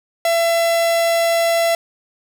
45% pulse tone, 672 Hz, E5, 33 cents sharp, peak -14 dBFS, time 0.25-1.75 s, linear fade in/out 2 ms, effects none

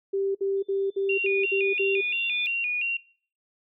sine tone bursts, 392 Hz, G4, in tune, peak -23 dBFS, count 7, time 0.13-2.012 s, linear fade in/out 10 ms, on 220 ms, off 57 ms
sine tone with exponential growth, 3539 Hz, A7, 9 cents sharp, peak -29 dBFS, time 0.57-2.46 s, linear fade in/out 0 ms, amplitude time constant 410 ms
sine tone with vibrato, 2600 Hz, E7, 24 cents flat, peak -24 dBFS, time 1.09-2.97 s, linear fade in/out 5 ms, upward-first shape square, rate 2.9 Hz, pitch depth 100 cents each way
effects noise-tail reverb RT60 0.5 s tail -22 dB re dry

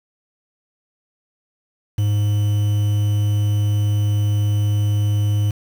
triangle tone with quantisation, 103.83 Hz, G#2, in tune, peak -13 dBFS, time 1.98-5.51 s, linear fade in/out 5 ms, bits 6, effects none

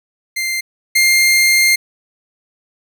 sawtooth tone pair in turn, 2093 / 2111 Hz, C7 / C7, 0 / +15 cents, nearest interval unison, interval 15 cents, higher second, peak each -14 / -6 dBFS, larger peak second, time 0.36-0.61 / 0.95-1.76 s, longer second, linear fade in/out 10 ms, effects none

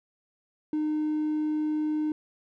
triangle tone, 305.7 Hz, D#4, 30 cents flat, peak -22 dBFS, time 0.73-2.12 s, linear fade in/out 2 ms, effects tanh soft clip ceiling -20 dBFS

